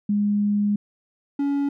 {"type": "tone pair in turn", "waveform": ["sine", "triangle"], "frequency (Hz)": [205.8, 282.1], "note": ["G#3", "C#4"], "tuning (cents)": [-16, 30], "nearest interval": "perfect fourth", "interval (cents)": 546, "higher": "second", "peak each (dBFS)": -18, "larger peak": "neither", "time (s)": [[0.09, 0.76], [1.39, 1.69]], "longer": "first", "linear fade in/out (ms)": 5, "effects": []}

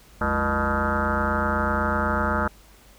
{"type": "tone with frequency modulation", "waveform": "sine", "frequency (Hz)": 740, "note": "F#5", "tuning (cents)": 0, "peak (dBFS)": -20, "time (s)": [0.21, 2.48], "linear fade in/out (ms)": 5, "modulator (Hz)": 132, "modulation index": 5.8, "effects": ["added 50 Hz sine -52 dBFS peak until 2.98 s", "pink hiss -53 dBFS RMS until 2.98 s"]}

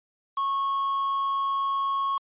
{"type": "tone with quantisation", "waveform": "triangle", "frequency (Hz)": 1098, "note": "C#6", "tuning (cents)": -17, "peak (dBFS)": -22, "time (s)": [0.37, 2.18], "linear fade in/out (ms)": 5, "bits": 7, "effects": ["resampled to 8000 Hz"]}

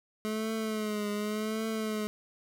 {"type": "tone with vibrato", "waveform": "25% pulse", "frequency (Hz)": 214.3, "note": "A3", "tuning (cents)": -45, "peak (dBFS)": -27, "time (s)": [0.25, 2.07], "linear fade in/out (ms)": 0, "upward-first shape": "triangle", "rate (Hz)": 0.88, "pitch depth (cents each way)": 66, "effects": []}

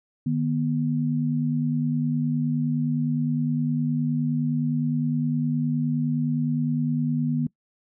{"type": "tone pair together", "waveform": "sine", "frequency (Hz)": [152.7, 242.4], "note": ["D#3", "B3"], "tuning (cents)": [-32, -32], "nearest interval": "minor sixth", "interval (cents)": 800, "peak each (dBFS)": -24, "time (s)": [0.26, 7.47], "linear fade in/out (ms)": 5, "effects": ["noise-tail reverb RT60 0.1 s tail -22 dB re dry"]}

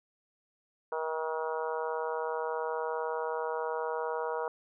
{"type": "harmonic tone", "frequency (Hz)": 159.1, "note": "D#3", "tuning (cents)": 39, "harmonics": [3, 4, 5, 6, 7, 8, 9], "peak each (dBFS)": [-34, -39, -41, -37, -44, -44, -44], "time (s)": [0.92, 4.48], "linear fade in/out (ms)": 2, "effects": []}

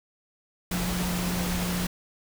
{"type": "tone in noise", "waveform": "sine", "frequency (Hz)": 178.5, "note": "F3", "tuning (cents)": 38, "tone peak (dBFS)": -28, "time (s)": [0.71, 1.87], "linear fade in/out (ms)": 5, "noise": "pink", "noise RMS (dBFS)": -31, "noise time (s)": [0.71, 1.87], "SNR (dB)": 0, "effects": []}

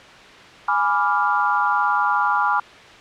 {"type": "chord", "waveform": "sine", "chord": "G# diminished seventh", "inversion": "none", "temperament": "equal", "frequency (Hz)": [830.6, 987.8, 1174.7, 1396.9], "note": ["G#5", "B5", "D6", "F6"], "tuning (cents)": [0, 0, 0, 0], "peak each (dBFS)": -22, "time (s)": [0.68, 2.6], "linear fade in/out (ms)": 5, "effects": ["white hiss -42 dBFS RMS until 3 s", "low-pass 3000 Hz 12 dB/octave"]}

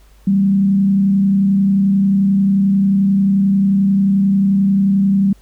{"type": "tone with frequency modulation", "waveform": "sine", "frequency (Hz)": 196, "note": "G3", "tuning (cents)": 0, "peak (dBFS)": -10, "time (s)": [0.27, 5.33], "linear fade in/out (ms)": 5, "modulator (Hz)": 31.3, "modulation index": 0.35, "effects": ["added 50 Hz sine -44 dBFS peak until 5.41 s", "pink hiss -54 dBFS RMS until 5.41 s"]}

